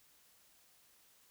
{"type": "silence", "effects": ["white hiss -67 dBFS RMS until 1.3 s"]}